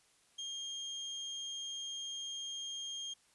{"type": "tone", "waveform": "35% pulse", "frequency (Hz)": 3217, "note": "G7", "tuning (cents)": 44, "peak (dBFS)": -38, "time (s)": [0.38, 3.14], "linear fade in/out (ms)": 10, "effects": ["white hiss -69 dBFS RMS until 3.34 s", "resampled to 24000 Hz"]}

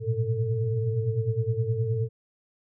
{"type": "tone cluster", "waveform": "sine", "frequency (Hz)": [104.5, 114.5, 123.8, 446.1], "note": ["G#2", "A#2", "B2", "A4"], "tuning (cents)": [11, -31, 5, 24], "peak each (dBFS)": [-31, -26, -32, -31], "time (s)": [0, 2.09], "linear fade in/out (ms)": 50, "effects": []}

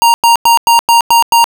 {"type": "tone bursts", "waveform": "square", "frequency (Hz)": 932.3, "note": "A#5", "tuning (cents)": 0, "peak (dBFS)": -5, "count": 7, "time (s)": [0.02, 1.442], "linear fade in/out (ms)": 0, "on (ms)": 120, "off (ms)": 97, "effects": []}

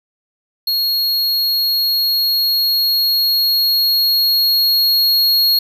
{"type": "tone with level ramp", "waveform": "square", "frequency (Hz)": 4300, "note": "C8", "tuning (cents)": 47, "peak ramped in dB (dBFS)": [-15, -11], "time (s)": [0.67, 5.59], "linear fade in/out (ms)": 5, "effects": []}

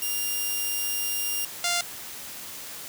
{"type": "tone pair in turn", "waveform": "5% pulse", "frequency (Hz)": [2800, 698], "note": ["F7", "F5"], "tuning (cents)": [4, -1], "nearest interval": "2 octaves", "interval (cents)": 2405, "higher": "first", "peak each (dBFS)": [-17, -12], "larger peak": "second", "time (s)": [[0.02, 1.45], [1.64, 1.81]], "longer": "first", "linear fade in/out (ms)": 2, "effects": ["white hiss -39 dBFS RMS until 2.88 s", "high-pass 60 Hz 12 dB/octave"]}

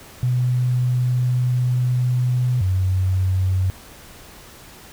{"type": "tone pair in turn", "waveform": "sine", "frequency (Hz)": [124.8, 93.49], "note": ["B2", "F#2"], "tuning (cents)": [19, 18], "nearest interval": "perfect fourth", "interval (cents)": 501, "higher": "first", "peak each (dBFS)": -16, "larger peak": "neither", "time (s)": [[0.23, 2.61], [2.61, 3.7]], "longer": "first", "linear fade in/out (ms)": 0, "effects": ["pink hiss -43 dBFS RMS until 4.92 s"]}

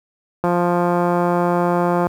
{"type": "click train", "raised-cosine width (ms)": 1, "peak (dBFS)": -5, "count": 286, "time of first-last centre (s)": [0.44, 2.069], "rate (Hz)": 175, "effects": ["high-pass 60 Hz 12 dB/octave", "7-bit"]}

